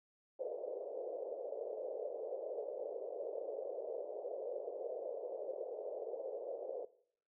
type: band-pass noise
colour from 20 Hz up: white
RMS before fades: -43 dBFS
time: 0.39-6.85 s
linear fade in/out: 5 ms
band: 440 to 580 Hz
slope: 48 dB/octave
effects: noise-tail reverb RT60 0.6 s tail -18 dB re dry